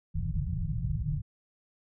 white low-pass noise, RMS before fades -31 dBFS, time 0.14-1.22 s, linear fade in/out 20 ms, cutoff 170 Hz, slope 96 dB/octave, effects none

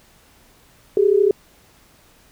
sine tone pair together, 387.1 / 420 Hz, G4 / G#4, -22 / +19 cents, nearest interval minor second, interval 141 cents, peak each -15 dBFS, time 0.97-1.31 s, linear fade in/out 2 ms, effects pink hiss -53 dBFS RMS until 2.31 s

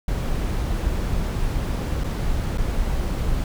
brown noise with dropouts, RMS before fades -23 dBFS, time 0.08-3.44 s, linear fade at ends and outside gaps 2 ms, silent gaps 2.037-2.041 / 2.575-2.581 s, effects none

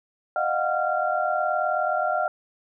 sine tone cluster, 616 / 704 / 743 / 1380 Hz, D#5 / F5 / F#5 / F6, -17 / +14 / +7 / -21 cents, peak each -27 dBFS, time 0.36-2.28 s, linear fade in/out 2 ms, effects none

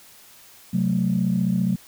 sine chord, F# diminished, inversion second, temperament equal, 130.81 / 185 / 220 Hz, C3 / F#3 / A3, 0 / 0 / 0 cents, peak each -26 / -20 / -24 dBFS, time 0.73-1.76 s, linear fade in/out 10 ms, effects tanh soft clip ceiling -11 dBFS + white hiss -49 dBFS RMS until 1.87 s

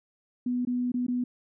sine tone with dropouts, 246.9 Hz, B3, in tune, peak -25 dBFS, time 0.46-1.24 s, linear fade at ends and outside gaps 5 ms, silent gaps 0.651-0.671 / 0.919-0.941 / 1.067-1.082 s, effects none

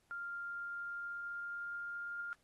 sine tone with pitch glide, 1396 to 1404.9 Hz, F6 to F6, -1 to +10 cents, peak -40 dBFS, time 0.11-2.33 s, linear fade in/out 0 ms, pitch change +11 cents, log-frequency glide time 0.26-2.13 s, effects pink hiss -75 dBFS RMS until 2.43 s + AAC 32 kbps

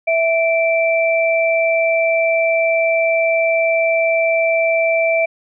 sine tone pair together, 657.1 / 2338 Hz, E5 / D7, -6 / -8 cents, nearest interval octave + minor seventh, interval 2198 cents, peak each -14 / -18 dBFS, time 0.07-5.26 s, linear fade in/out 10 ms, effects none

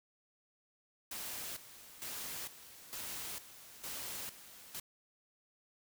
white noise with tremolo, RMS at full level -43 dBFS, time 1.11-4.8 s, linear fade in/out 5 ms, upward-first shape square, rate 1.1 Hz, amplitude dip 75%, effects none

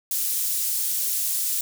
pink high-pass noise, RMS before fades -25 dBFS, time 0.11-1.61 s, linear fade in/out 2 ms, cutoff 9000 Hz, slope 12 dB/octave, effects none

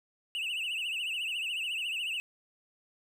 triangle tone with vibrato, 2760 Hz, F7, 21 cents flat, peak -30 dBFS, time 0.35-2.2 s, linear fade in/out 0 ms, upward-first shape triangle, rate 14 Hz, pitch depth 160 cents each way, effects none

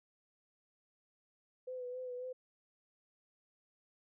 sine tone with vibrato, 502 Hz, B4, 28 cents sharp, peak -40 dBFS, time 1.67-2.33 s, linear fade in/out 10 ms, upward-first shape sine, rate 3.7 Hz, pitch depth 32 cents each way, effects none

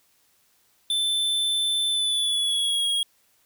square tone with pitch glide, 3531 to 3295 Hz, A7 to G#7, +5 to -14 cents, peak -22 dBFS, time 0.9-3.03 s, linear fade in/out 2 ms, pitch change -119 cents, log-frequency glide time 1.9-2.85 s, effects white hiss -64 dBFS RMS until 3.45 s

